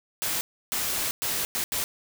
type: noise bursts at uneven times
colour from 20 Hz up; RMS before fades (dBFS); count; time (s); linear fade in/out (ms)
white; -28; 5; 0.22-0.41 / 0.72-1.11 / 1.22-1.45 / 1.55-1.64 / 1.72-1.84; 0
effects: none